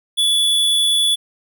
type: tone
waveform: square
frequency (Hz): 3435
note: A7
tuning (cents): -42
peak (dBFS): -14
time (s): 0.17-1.16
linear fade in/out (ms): 20
effects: none